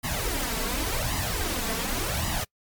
pink noise with flanger, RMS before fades -28 dBFS, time 0.03-2.45 s, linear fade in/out 20 ms, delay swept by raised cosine 1 to 4.5 ms, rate 0.89 Hz, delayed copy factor +0.75, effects noise-tail reverb RT60 0.1 s tail -26 dB re dry + MP3 96 kbps

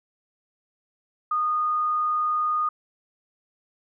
sine tone, 1230 Hz, D#6, 20 cents flat, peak -21 dBFS, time 1.31-2.69 s, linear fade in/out 5 ms, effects none

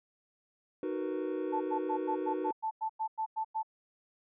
triangle chord, B major seventh, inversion first, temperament just, 308.7 / 370.4 / 463 / 493.9 Hz, D#4 / F#4 / A#4 / B4, -14 / +2 / -12 / 0 cents, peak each -35 / -34 / -39 / -38 dBFS, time 0.83-2.51 s, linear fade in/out 2 ms
sine tone bursts, 880 Hz, A5, in tune, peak -30 dBFS, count 12, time 1.52-3.631 s, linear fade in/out 20 ms, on 87 ms, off 97 ms
effects resampled to 8000 Hz

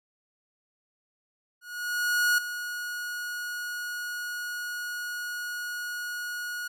45% pulse tone with ADSR envelope, 1450 Hz, F#6, 35 cents flat, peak -20 dBFS, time 1.61-6.68 s, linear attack 770 ms, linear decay 5 ms, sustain -12 dB, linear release 9 ms, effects none

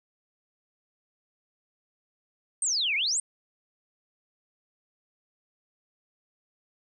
sine exponential two-way sweep, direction down then up, 8870 to 2104 to 8870 Hz, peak -24 dBFS, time 2.62-3.2 s, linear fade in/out 2 ms, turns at 2.95 s, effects none

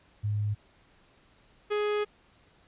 sine / 45% pulse tone pair in turn, 104.4 / 417.6 Hz, G#2 / G#4, +10 / +10 cents, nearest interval 2 octaves, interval 2400 cents, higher second, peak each -26 dBFS, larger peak neither, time 0.23-0.55 / 1.7-2.05 s, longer second, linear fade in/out 20 ms, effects pink hiss -62 dBFS RMS until 2.67 s + resampled to 8000 Hz

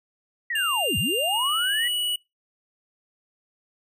sine linear two-way sweep, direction down then up, 1975.5 to 77 to 1975.5 Hz, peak -25 dBFS, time 0.5-1.88 s, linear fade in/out 5 ms, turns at 0.98 s
square tone with pitch glide, 2800 to 2936 Hz, F7 to F#7, +4 to -14 cents, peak -24 dBFS, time 0.55-2.16 s, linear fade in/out 5 ms, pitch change +82 cents, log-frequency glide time 1.27-1.51 s
effects noise-tail reverb RT60 0.2 s tail -22 dB re dry

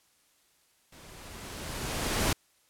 pink noise with level ramp, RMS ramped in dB -52 to -26 dBFS, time 0.92-2.33 s, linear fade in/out 5 ms, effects white hiss -67 dBFS RMS until 2.69 s + low-pass 12000 Hz 12 dB/octave

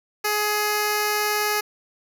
5% pulse tone with notch filter, 419.6 Hz, G#4, 18 cents sharp, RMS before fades -23 dBFS, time 0.24-1.61 s, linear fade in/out 10 ms, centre 3400 Hz, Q 1.3, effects none

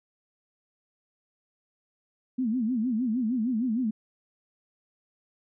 sine tone with vibrato, 236.4 Hz, A#3, 24 cents sharp, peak -24 dBFS, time 2.38-3.91 s, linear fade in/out 10 ms, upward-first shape sine, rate 6.5 Hz, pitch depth 180 cents each way, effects none

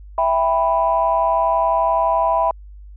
sine chord, E minor, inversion none, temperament just, 659.3 / 791.1 / 988.9 Hz, E5 / G5 / B5, 0 / +16 / +2 cents, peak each -18 / -21 / -17 dBFS, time 0.18-2.51 s, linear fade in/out 2 ms, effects tanh soft clip ceiling -5 dBFS + added 50 Hz sine -36 dBFS peak until 2.96 s

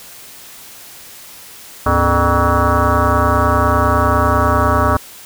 sine tone with frequency modulation, 601 Hz, D5, 40 cents sharp, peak -10 dBFS, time 1.86-4.97 s, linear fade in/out 5 ms, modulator 176 Hz, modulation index 4.4, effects white hiss -37 dBFS RMS until 5.25 s

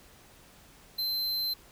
square tone, 4100 Hz, C8, 36 cents flat, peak -29 dBFS, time 0.98-1.54 s, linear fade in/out 10 ms, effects pink hiss -56 dBFS RMS until 1.71 s

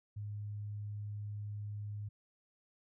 sine tone, 103.83 Hz, G#2, in tune, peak -39 dBFS, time 0.16-2.09 s, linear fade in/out 10 ms, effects none

